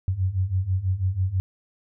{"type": "beating tone pair", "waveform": "sine", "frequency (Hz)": [90.3, 96.4], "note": ["F#2", "G2"], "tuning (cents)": [-42, -28], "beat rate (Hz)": 6.1, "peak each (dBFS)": [-26, -23], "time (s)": [0.08, 1.4], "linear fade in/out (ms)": 0, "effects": []}